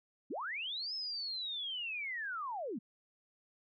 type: linear two-way sweep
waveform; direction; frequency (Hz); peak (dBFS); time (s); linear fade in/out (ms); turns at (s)
sine; up then down; 184.6 to 5250 to 184.6; -37; 0.3-2.79; 10; 0.94
effects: none